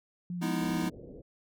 sine tone with vibrato, 174.61 Hz, F3, in tune, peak -33 dBFS, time 0.3-0.9 s, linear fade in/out 2 ms, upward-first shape sine, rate 5.7 Hz, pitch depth 31 cents each way
square chord, E major seventh, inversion first, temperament equal with one note detuned, 207.7 / 246.9 / 311.1 / 334.2 Hz, G#3 / B3 / D#4 / E4, 0 / 0 / 0 / +24 cents, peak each -38 / -36 / -35 / -38 dBFS, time 0.41-0.9 s, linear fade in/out 20 ms
white low-pass noise, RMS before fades -47 dBFS, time 0.6-1.22 s, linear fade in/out 10 ms, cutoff 530 Hz, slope 48 dB/octave
effects none

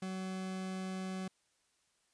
40% pulse tone, 187.9 Hz, F#3, 27 cents sharp, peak -37 dBFS, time 0.02-1.28 s, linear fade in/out 5 ms, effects white hiss -75 dBFS RMS until 2.13 s + resampled to 22050 Hz

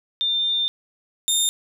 sine / 20% pulse tone pair in turn, 3602 / 3638 Hz, A7 / A#7, +40 / -43 cents, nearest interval unison, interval 17 cents, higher second, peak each -19 / -12 dBFS, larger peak second, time 0.21-0.68 / 1.28-1.49 s, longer first, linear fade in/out 0 ms, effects none

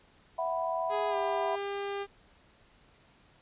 sine chord, E suspended second, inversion none, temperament just, 659.3 / 741.7 / 988.9 Hz, E5 / F#5 / B5, 0 / +4 / +2 cents, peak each -32 / -35 / -34 dBFS, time 0.38-1.56 s, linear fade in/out 10 ms
sawtooth tone with pitch glide, 415.3 to 400.2 Hz, G#4 to G4, 0 to +36 cents, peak -29 dBFS, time 0.89-2.07 s, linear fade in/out 50 ms, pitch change -64 cents, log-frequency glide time 1.09-1.16 s
effects pink hiss -62 dBFS RMS until 3.41 s + resampled to 8000 Hz

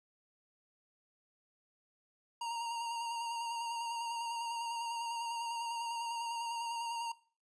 square tone with vibrato, 932.3 Hz, A#5, in tune, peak -37 dBFS, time 2.41-7.12 s, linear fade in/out 5 ms, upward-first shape square, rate 10 Hz, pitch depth 20 cents each way, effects noise-tail reverb RT60 0.4 s tail -19 dB re dry + resampled to 22050 Hz

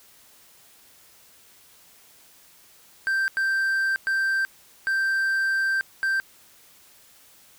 triangle tone bursts at uneven times, 1568 Hz, G6, in tune, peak -19 dBFS, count 5, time 3.07-3.28 / 3.37-3.96 / 4.07-4.45 / 4.87-5.81 / 6.03-6.2 s, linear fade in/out 0 ms, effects white hiss -54 dBFS RMS until 7.58 s

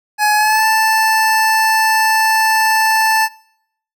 25% pulse tone with pitch glide, 843 to 880.3 Hz, G#5 to A5, +26 to +1 cents, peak -7 dBFS, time 0.18-3.29 s, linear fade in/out 50 ms, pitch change +75 cents, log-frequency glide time 0.35-0.65 s, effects noise-tail reverb RT60 0.7 s tail -24 dB re dry

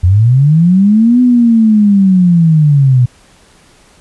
sine linear two-way sweep, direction up then down, 84.1 to 251.4 to 121.2 Hz, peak -4 dBFS, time 0.03-3.06 s, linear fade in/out 10 ms, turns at 1.21 s, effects pink hiss -45 dBFS RMS until 4 s + resampled to 24000 Hz

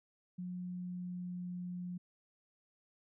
sine tone with pitch glide, 180 to 178.55 Hz, F#3 to F3, -47 to +39 cents, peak -39 dBFS, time 0.38-1.98 s, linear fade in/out 10 ms, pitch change -14 cents, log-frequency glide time 0.52-1.48 s, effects none

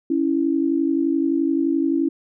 sine tone pair together, 278 / 329.6 Hz, C#4 / E4, +5 / 0 cents, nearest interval minor third, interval 295 cents, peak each -20 dBFS, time 0.1-2.09 s, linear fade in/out 5 ms, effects none

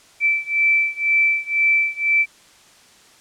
sine beating tone pair, 2326 / 2328 Hz, D7 / D7, -17 / -16 cents, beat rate 2 Hz, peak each -18 / -19 dBFS, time 0.2-2.26 s, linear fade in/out 50 ms, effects white hiss -50 dBFS RMS until 3.2 s + low-pass 8000 Hz 12 dB/octave

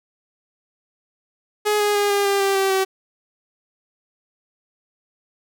sawtooth tone with pitch steps, 419.8 / 414.3 / 408.8 / 403.4 / 398.1 / 392.8 / 387.6 / 382.5 Hz, G#4 / G#4 / G#4 / G4 / G4 / G4 / G4 / G4, +19 / -4 / -27 / +50 / +27 / +4 / -20 / -42 cents, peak -13 dBFS, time 1.65-2.85 s, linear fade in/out 20 ms, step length 150 ms, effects none

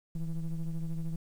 triangle ring-modulated tone, 84.2 Hz, E2, 37 cents sharp, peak -26 dBFS, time 0.15-1.16 s, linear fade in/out 5 ms, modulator 77.7 Hz, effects 10-bit

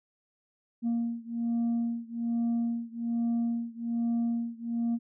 sine beating tone pair, 233.1 / 234.3 Hz, A#3 / A#3, 0 / +9 cents, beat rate 1.2 Hz, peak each -28 / -29 dBFS, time 0.82-4.99 s, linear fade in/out 50 ms, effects tanh soft clip ceiling -24 dBFS

